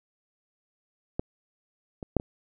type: clicks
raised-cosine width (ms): 2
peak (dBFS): -14 / -23 / -7 / -22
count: 4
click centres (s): 1.195 / 2.028 / 2.167 / 2.199
effects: none